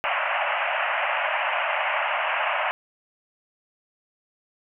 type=band-pass noise; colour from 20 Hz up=pink; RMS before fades=-25 dBFS; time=0.04-2.71 s; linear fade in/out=0 ms; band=580 to 2900 Hz; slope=96 dB/octave; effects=none